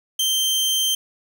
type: tone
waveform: sawtooth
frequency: 3136 Hz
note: G7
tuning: in tune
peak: -15 dBFS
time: 0.19-0.95 s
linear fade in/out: 5 ms
effects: none